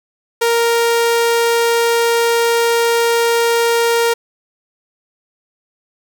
sawtooth tone, 466.2 Hz, A#4, in tune, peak -8 dBFS, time 0.41-4.14 s, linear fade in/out 10 ms, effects none

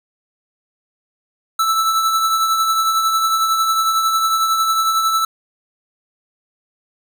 square tone with tremolo, 1318.5 Hz, E6, in tune, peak -13 dBFS, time 1.59-5.25 s, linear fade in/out 5 ms, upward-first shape triangle, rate 11 Hz, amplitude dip 45%, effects none

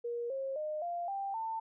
sine tone with pitch steps, 474.2 / 538.5 / 611.4 / 694.3 / 788.3 / 895.2 Hz, A#4 / C5 / D#5 / F5 / G5 / A5, +30 / +50 / -30 / -10 / +9 / +30 cents, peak -34 dBFS, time 0.04-1.6 s, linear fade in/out 10 ms, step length 260 ms, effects none

